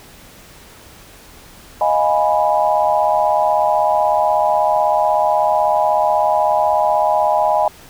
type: chord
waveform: sine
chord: F half-diminished seventh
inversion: third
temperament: equal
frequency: 622.3 / 698.5 / 830.6 / 987.8 Hz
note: Eb5 / F5 / Ab5 / Cb6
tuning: 0 / 0 / 0 / 0 cents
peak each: -17 / -20 / -16 / -20 dBFS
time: 1.81-7.68 s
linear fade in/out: 2 ms
effects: pink hiss -42 dBFS RMS until 7.89 s